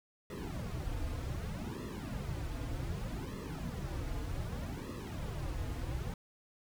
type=noise with flanger; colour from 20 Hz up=brown; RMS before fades=-39 dBFS; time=0.3-6.14 s; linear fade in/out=2 ms; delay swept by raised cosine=1.3 to 5.3 ms; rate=0.65 Hz; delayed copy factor=-0.95; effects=none